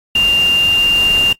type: tone in noise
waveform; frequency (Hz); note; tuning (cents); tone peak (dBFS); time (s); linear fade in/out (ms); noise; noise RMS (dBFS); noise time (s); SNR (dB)
sine; 2795; F7; +1; -9; 0.15-1.33; 5; pink; -26; 0.15-1.33; +14
effects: noise-tail reverb RT60 0.1 s tail -21 dB re dry + AAC 48 kbps